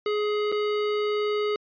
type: tone with dropouts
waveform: square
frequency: 419.3 Hz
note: G#4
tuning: 17 cents sharp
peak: -24 dBFS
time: 0.06-1.56 s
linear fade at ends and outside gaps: 2 ms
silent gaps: 0.518-0.523 s
effects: resampled to 11025 Hz